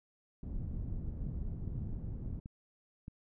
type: low-pass noise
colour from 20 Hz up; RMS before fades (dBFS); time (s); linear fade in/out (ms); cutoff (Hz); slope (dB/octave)
pink; -39; 0.43-2.4; 5; 160; 12
type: clicks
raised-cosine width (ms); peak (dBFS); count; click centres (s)
5; -32; 8; 1.266 / 1.567 / 1.677 / 1.756 / 1.871 / 1.929 / 2.459 / 3.081
effects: none